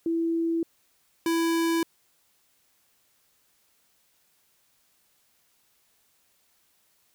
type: tone pair in turn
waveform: sine / square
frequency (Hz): 331.6 / 331.6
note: E4 / E4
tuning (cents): +10 / +10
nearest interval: unison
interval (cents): 0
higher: neither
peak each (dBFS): -23 / -23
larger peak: neither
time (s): 0.06-0.63 / 1.26-1.83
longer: neither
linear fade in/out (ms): 2
effects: white hiss -67 dBFS RMS until 7.14 s